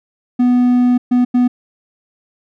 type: tone bursts at uneven times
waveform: triangle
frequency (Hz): 246.9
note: B3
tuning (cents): 0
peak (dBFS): -7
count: 3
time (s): 0.39-0.98 / 1.11-1.25 / 1.34-1.48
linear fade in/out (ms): 10
effects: none